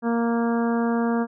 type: harmonic tone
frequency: 233.1 Hz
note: A#3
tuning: in tune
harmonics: 1 / 2 / 3 / 4 / 5 / 6 / 7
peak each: -21 / -27 / -31 / -33 / -35 / -37 / -38 dBFS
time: 0.02-1.27 s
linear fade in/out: 50 ms
effects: none